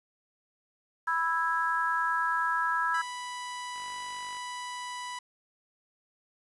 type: chord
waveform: sine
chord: E major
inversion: second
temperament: just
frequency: 988.9 / 1318.5 / 1648.1 Hz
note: B5 / E6 / G#6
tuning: +2 / 0 / -14 cents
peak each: -30 dBFS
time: 1.07-3.02 s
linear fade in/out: 10 ms
type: tone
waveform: sawtooth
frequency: 987.8 Hz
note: B5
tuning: in tune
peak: -32 dBFS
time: 2.94-5.19 s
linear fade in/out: 5 ms
type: click train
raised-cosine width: 0.3 ms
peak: -35 dBFS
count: 31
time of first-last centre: 3.76-4.369 s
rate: 49.3 Hz
effects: resampled to 24000 Hz + 9-bit